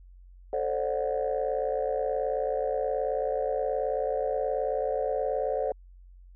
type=chord; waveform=sine; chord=D dominant seventh; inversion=second; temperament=just; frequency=440.5 / 528.6 / 587.3 / 734.2 Hz; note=A4 / C5 / D5 / F#5; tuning=+2 / +18 / 0 / -14 cents; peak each=-31 / -29 / -31 / -33 dBFS; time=0.53-5.72 s; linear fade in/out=2 ms; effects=tanh soft clip ceiling -18 dBFS + added 45 Hz sine -48 dBFS peak until 6.35 s